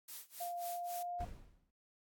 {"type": "noise with tremolo", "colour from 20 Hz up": "blue", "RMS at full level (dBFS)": -46, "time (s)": [0.08, 1.03], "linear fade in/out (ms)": 5, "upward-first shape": "sine", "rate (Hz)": 3.7, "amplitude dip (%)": 95}
{"type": "tone with pitch glide", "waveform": "sine", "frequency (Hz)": [698.5, 705.4], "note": ["F5", "F5"], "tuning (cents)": [0, 17], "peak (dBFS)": -39, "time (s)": [0.4, 1.25], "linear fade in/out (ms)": 10, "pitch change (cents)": 17, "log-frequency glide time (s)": [0.66, 1.11]}
{"type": "noise with exponential decay", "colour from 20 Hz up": "brown", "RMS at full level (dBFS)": -40, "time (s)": [1.2, 1.71], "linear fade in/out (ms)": 5, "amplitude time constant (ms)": 110}
{"effects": ["noise-tail reverb RT60 0.3 s tail -24 dB re dry", "AAC 64 kbps"]}